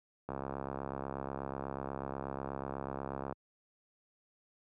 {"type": "click train", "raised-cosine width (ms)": 1, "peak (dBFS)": -24, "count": 208, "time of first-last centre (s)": [0.29, 3.325], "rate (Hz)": 68.2, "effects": ["high-pass 80 Hz 12 dB/octave"]}